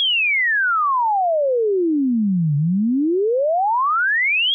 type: exponential two-way sweep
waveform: sine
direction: down then up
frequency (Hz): 3367 to 140.6 to 3367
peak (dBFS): -15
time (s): 0-4.54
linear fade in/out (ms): 0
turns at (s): 2.56
effects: none